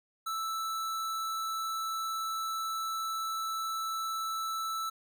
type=tone; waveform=square; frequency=1318.5 Hz; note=E6; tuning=in tune; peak=-33 dBFS; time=0.26-4.9 s; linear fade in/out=10 ms; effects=none